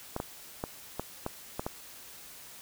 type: clicks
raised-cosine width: 1 ms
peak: -18 dBFS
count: 7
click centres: 0.164 / 0.201 / 0.639 / 0.996 / 1.264 / 1.595 / 1.665 s
effects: white hiss -49 dBFS RMS until 2.61 s